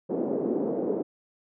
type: band-pass noise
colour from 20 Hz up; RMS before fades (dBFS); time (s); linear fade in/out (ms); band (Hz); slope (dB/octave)
white; -28; 0.09-1.03; 20; 220 to 470; 24
effects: none